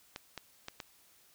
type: clicks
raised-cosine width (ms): 0.2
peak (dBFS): -23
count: 4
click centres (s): 0.161 / 0.377 / 0.684 / 0.802
effects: white hiss -64 dBFS RMS until 1.34 s